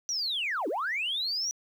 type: linear two-way sweep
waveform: sine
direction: down then up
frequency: 5920 to 274 to 5920 Hz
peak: -27 dBFS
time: 0.09-1.51 s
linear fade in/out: 0 ms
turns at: 0.68 s
effects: tanh soft clip ceiling -24 dBFS + 10-bit